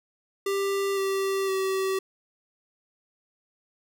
square tone with pitch steps, 394.8 / 388.9 / 383.1 Hz, G4 / G4 / G4, +12 / -14 / -40 cents, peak -25 dBFS, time 0.46-1.99 s, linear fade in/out 5 ms, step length 510 ms, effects none

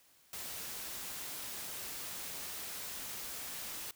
white noise, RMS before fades -43 dBFS, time 0.33-3.91 s, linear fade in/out 2 ms, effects white hiss -66 dBFS RMS until 3.95 s

